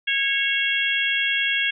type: harmonic tone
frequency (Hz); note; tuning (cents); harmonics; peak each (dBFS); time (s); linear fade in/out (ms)
549; C#5; -17; 3 / 4 / 5 / 6; -25 / -25 / -25 / -25; 0.07-1.71; 10
effects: none